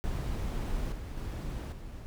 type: noise with level steps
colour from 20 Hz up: brown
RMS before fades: -33 / -39 / -36 / -43 dBFS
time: 0.04-2.06 s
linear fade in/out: 0 ms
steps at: 0.92 / 1.17 / 1.72 s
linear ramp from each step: 5 ms
effects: none